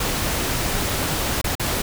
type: noise with dropouts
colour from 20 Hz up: pink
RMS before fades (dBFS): -23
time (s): 0-1.82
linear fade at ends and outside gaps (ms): 5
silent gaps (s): 1.415-1.442 / 1.553-1.596
effects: none